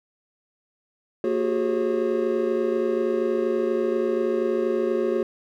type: tone cluster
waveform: triangle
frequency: 230 / 363.9 / 392.2 / 416.4 / 541 Hz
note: A#3 / F#4 / G4 / G#4 / C#5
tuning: -23 / -29 / +1 / +5 / -42 cents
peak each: -28 / -22 / -30 / -25 / -27 dBFS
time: 1.24-5.23 s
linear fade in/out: 2 ms
effects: none